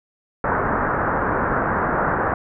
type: low-pass noise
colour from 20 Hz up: white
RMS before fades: -21 dBFS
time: 0.44-2.34 s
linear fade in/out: 2 ms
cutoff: 1600 Hz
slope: 48 dB/octave
effects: none